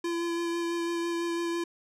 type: tone with vibrato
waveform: square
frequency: 340 Hz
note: F4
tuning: 46 cents flat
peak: -29 dBFS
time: 0.04-1.64 s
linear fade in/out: 5 ms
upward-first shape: sine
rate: 6 Hz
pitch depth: 14 cents each way
effects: low-pass 9000 Hz 12 dB/octave